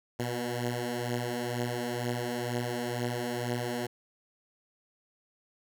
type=beating tone pair; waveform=10% pulse; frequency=119.8 / 121.9 Hz; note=A#2 / B2; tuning=+48 / -22 cents; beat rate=2.1 Hz; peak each=-28 / -24 dBFS; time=0.19-3.87 s; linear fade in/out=10 ms; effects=none